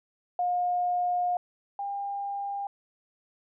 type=tone pair in turn; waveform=sine; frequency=714 / 801.4 Hz; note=F5 / G5; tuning=+38 / +38 cents; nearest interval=major second; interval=200 cents; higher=second; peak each=-24 / -30 dBFS; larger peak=first; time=0.39-1.37 / 1.79-2.67 s; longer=first; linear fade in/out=2 ms; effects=none